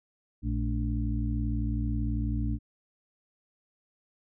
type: harmonic tone with a mistuned harmonic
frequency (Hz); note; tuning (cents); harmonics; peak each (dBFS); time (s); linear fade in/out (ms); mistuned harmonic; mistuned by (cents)
58.27; A#1; 0; 1 / 2 / 4 / 5; -29 / -32 / -35 / -36; 0.42-2.59; 50; 4; -110
effects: none